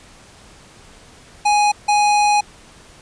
square tone bursts at uneven times, 830.6 Hz, G#5, in tune, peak -13 dBFS, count 2, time 1.45-1.72 / 1.88-2.41 s, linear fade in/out 10 ms, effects pink hiss -45 dBFS RMS until 3.01 s + resampled to 22050 Hz

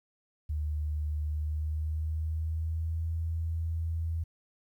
sine tone with pitch glide, 75.6 to 81.97 Hz, D#2 to E2, -49 to -9 cents, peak -29 dBFS, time 0.49-4.24 s, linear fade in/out 10 ms, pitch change +140 cents, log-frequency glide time 1.25-3.09 s, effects 11-bit

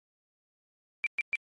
sine tone bursts, 2349 Hz, D7, in tune, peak -25 dBFS, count 3, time 1.04-1.355 s, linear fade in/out 0 ms, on 25 ms, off 120 ms, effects MP3 48 kbps

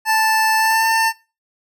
25% pulse tone with pitch glide, 880 to 897.5 Hz, A5 to A5, 0 to +34 cents, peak -10 dBFS, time 0.05-1.13 s, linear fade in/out 50 ms, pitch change +34 cents, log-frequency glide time 0.58-0.87 s, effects noise-tail reverb RT60 0.3 s tail -21 dB re dry

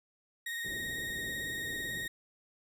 35% pulse tone with vibrato, 1868 Hz, A#6, 3 cents sharp, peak -34 dBFS, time 0.46-2.08 s, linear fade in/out 5 ms, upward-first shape triangle, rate 18 Hz, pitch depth 30 cents each way
white low-pass noise, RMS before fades -47 dBFS, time 0.64-2.07 s, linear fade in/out 10 ms, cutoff 450 Hz, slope 24 dB/octave
effects none

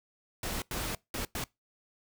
pink noise bursts at uneven times, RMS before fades -35 dBFS, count 4, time 0.43-0.62 / 0.71-0.95 / 1.14-1.25 / 1.35-1.44 s, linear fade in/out 2 ms, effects noise-tail reverb RT60 0.2 s tail -23 dB re dry

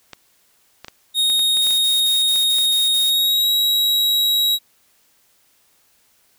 clicks, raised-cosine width 0.2 ms, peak -16 dBFS, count 10, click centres 0.133 / 0.846 / 0.883 / 1.3 / 1.394 / 1.571 / 1.669 / 1.707 / 2.359 / 2.585 s
45% pulse tone with pitch glide, 3729 to 3852 Hz, A#7 to B7, 0 to -44 cents, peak -14 dBFS, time 1.14-4.59 s, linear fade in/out 50 ms, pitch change +56 cents, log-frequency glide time 3.03-3.52 s
blue noise bursts, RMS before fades -32 dBFS, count 7, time 1.62-3.1 s, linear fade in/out 0 ms, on 160 ms, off 60 ms
effects white hiss -59 dBFS RMS until 6.38 s

